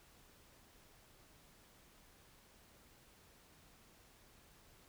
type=silence; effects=pink hiss -65 dBFS RMS until 4.88 s